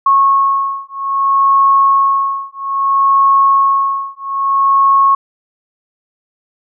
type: beating tone pair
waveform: sine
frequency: 1096 / 1096.61 Hz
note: C#6 / C#6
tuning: -20 / -19 cents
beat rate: 0.61 Hz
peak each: -12 dBFS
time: 0.06-5.15 s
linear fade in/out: 5 ms
effects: none